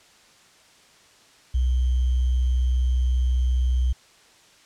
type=tone with sample-and-hold; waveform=sine; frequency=62.6 Hz; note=B1; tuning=24 cents sharp; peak=-18 dBFS; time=1.54-3.93 s; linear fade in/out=10 ms; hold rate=3150 Hz; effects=white hiss -54 dBFS RMS until 4.65 s + low-pass 7000 Hz 12 dB/octave